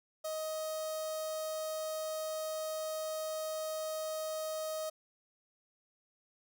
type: tone with notch filter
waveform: sawtooth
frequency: 628 Hz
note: D#5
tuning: 16 cents sharp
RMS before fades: -38 dBFS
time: 0.24-4.9 s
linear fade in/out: 10 ms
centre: 2200 Hz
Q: 0.59
effects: none